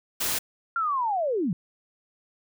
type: noise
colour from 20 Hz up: white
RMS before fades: -27 dBFS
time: 0.2-0.39 s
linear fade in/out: 10 ms
type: linear sweep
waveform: sine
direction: down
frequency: 1400 to 150.8 Hz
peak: -23 dBFS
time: 0.76-1.53 s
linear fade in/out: 2 ms
effects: none